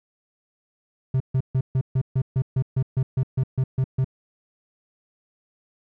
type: tone bursts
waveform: triangle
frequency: 130.81 Hz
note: C3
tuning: in tune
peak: -16 dBFS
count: 15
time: 1.14-4.045 s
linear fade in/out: 5 ms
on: 63 ms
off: 140 ms
effects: none